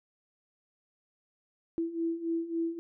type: beating tone pair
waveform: sine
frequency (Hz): 329.6 / 333.2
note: E4 / E4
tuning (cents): 0 / +19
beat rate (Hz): 3.6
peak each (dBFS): -35 / -31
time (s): 1.78-2.79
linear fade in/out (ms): 0
effects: none